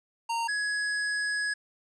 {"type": "tone pair in turn", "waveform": "square", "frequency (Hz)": [924, 1676.1], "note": ["A#5", "G#6"], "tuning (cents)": [-16, 15], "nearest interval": "minor seventh", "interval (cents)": 1031, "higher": "second", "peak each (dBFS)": -28, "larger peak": "neither", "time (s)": [[0.29, 0.48], [0.48, 1.54]], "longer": "second", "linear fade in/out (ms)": 10, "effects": ["resampled to 22050 Hz", "10-bit"]}